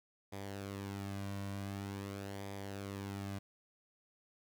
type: tone with flanger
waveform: sawtooth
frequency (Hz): 99.1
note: G2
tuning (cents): +19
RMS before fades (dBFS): -43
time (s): 0.32-3.39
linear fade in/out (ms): 10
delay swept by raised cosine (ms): 0.71 to 2.41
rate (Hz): 0.46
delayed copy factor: -0.55
effects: 11-bit